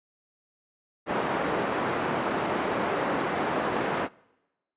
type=band-pass noise; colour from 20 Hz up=pink; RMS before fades=-28 dBFS; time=1.06-4.09 s; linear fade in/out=50 ms; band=270 to 1500 Hz; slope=12 dB/octave; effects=noise-tail reverb RT60 1.0 s tail -24 dB re dry + resampled to 8000 Hz